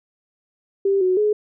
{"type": "tone with pitch steps", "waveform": "sine", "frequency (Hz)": [393.3, 369.3, 421.2], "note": ["G4", "F#4", "G#4"], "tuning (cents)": [6, -3, 24], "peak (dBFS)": -15, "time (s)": [0.85, 1.33], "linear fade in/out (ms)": 5, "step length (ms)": 160, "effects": []}